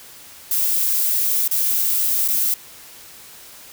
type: noise with dropouts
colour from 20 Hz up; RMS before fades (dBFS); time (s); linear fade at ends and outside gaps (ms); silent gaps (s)
violet; -19; 0.51-2.54; 2; 1.478-1.512 / 2.278-2.285
effects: white hiss -42 dBFS RMS until 3.72 s